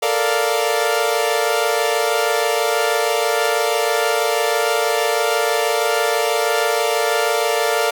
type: chord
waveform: sawtooth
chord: Bb major seventh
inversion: third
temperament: equal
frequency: 440 / 466.2 / 587.3 / 698.5 Hz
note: A4 / Bb4 / D5 / F5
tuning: 0 / 0 / 0 / 0 cents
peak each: -18 dBFS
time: 0.02-7.91 s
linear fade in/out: 10 ms
effects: none